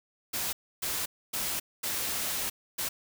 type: noise bursts at uneven times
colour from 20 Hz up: white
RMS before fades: -32 dBFS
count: 5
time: 0.33-0.53 / 0.82-1.06 / 1.33-1.6 / 1.83-2.5 / 2.78-2.89 s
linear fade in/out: 10 ms
effects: none